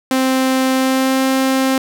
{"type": "tone with pitch glide", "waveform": "sawtooth", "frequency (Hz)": [261.6, 264.6], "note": ["C4", "C4"], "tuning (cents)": [0, 20], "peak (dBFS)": -9, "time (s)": [0.11, 1.78], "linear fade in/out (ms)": 2, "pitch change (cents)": 20, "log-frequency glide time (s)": [0.73, 1.23], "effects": []}